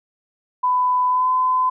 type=tone with pitch glide; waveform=sine; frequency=1000 to 1017.5 Hz; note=B5 to C6; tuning=+21 to -49 cents; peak=-15 dBFS; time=0.63-1.7 s; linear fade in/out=10 ms; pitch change=+30 cents; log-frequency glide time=1.08-1.29 s; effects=none